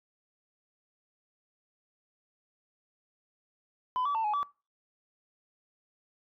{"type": "tone with pitch steps", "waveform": "sine", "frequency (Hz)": [1007, 1149, 894, 842, 1151], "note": ["B5", "D6", "A5", "G#5", "D6"], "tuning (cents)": [33, -38, 27, 24, -35], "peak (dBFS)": -25, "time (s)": [3.96, 4.43], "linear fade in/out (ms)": 0, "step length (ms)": 94, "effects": ["noise-tail reverb RT60 0.3 s tail -23 dB re dry", "tanh soft clip ceiling -25 dBFS"]}